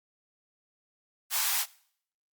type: high-pass noise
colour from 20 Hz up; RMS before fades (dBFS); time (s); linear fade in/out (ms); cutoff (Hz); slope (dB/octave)
white; -28; 1.3-1.66; 50; 700; 48
effects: noise-tail reverb RT60 0.6 s tail -21 dB re dry + Opus 48 kbps

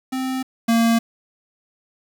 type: tone pair in turn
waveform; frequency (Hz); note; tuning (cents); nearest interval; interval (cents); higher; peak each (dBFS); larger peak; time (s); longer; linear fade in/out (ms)
square; 260.5 / 229.9; C4 / A#3; -7 / -24; major second; 217; first; -23 / -15; second; 0.12-0.43 / 0.68-0.99; neither; 10
effects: 7-bit

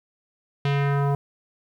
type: tone with low-pass filter sweep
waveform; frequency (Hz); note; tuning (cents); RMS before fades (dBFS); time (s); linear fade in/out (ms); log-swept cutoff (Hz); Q
square; 141.2; C#3; +32; -22; 0.65-1.15; 2; 3400 to 870; 1.8
effects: 9-bit

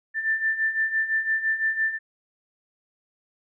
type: beating tone pair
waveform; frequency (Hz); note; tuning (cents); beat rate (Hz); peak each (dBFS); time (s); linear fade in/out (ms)
sine; 1772 / 1777.9; A6 / A6; +12 / +18; 5.9; -28 / -23; 0.14-1.99; 50
effects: none

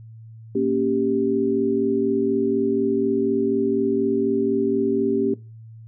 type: chord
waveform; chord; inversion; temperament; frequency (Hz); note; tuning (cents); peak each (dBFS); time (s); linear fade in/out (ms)
sine; G diminished; first; equal; 233.1 / 277.2 / 392; Bb3 / Db4 / G4; 0 / 0 / 0; -24 / -23 / -21; 0.55-5.34; 5
effects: noise-tail reverb RT60 0.3 s tail -20 dB re dry + added 112 Hz sine -39 dBFS peak until 5.87 s

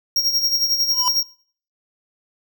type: tone with tremolo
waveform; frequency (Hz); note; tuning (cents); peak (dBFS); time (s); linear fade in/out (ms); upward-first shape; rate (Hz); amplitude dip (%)
square; 5588; F8; 0; -15; 0.16-1.23; 2; sine; 11; 60
type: tone with exponential growth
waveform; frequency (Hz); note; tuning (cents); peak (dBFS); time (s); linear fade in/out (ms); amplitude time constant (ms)
square; 997; B5; +16; -18; 0.89-1.08; 1; 40
effects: noise-tail reverb RT60 0.5 s tail -22 dB re dry

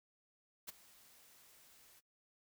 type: noise with ADSR envelope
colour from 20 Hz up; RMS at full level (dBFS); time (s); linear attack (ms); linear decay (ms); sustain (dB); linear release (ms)
white; -44; 0.67-2.01; 20; 16; -20; 27
effects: noise-tail reverb RT60 0.1 s tail -21 dB re dry

